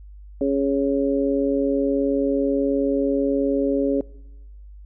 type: harmonic tone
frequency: 138.59 Hz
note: C#3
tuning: in tune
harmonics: 2 / 3 / 4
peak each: -21 / -23 / -24 dBFS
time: 0.41-4.01 s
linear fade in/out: 2 ms
effects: noise-tail reverb RT60 1.0 s tail -23 dB re dry + added 50 Hz sine -39 dBFS peak until 4.85 s